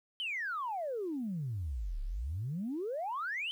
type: exponential two-way sweep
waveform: sine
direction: down then up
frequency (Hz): 3136 to 32.47 to 3136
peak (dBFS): -33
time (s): 0.2-3.51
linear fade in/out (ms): 0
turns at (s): 2.02
effects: tanh soft clip ceiling -29 dBFS + 11-bit